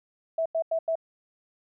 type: tone bursts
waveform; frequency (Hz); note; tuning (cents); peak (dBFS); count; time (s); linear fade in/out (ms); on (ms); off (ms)
sine; 653; E5; -17; -23; 4; 0.38-0.955; 5; 77; 89
effects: none